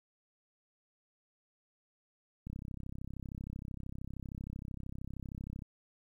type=click train; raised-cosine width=5 ms; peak=-30 dBFS; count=105; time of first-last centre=2.47-5.622 s; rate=33 Hz; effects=11-bit